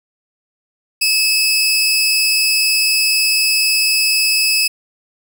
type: tone pair together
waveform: 25% pulse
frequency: 2600 / 4942 Hz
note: E7 / D#8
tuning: -24 / -13 cents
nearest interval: major seventh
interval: 1111 cents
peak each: -11 dBFS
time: 1.01-4.68 s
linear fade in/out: 10 ms
effects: none